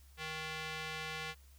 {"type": "tone with band-pass filter", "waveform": "square", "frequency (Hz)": 157.1, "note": "D#3", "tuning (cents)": 17, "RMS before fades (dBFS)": -42, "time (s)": [0.17, 1.35], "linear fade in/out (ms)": 50, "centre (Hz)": 2600, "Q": 1.1, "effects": ["added 68 Hz sine -57 dBFS peak until 1.58 s", "white hiss -67 dBFS RMS until 1.58 s"]}